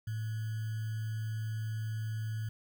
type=tone with sample-and-hold; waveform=sine; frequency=110 Hz; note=A2; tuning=in tune; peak=-33 dBFS; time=0.07-2.49 s; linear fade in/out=5 ms; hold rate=1575 Hz; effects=none